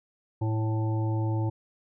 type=harmonic tone; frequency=110 Hz; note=A2; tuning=in tune; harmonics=1 / 3 / 5 / 7 / 8; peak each=-25 / -33 / -41 / -44 / -39 dBFS; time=0.41-1.5 s; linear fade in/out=10 ms; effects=none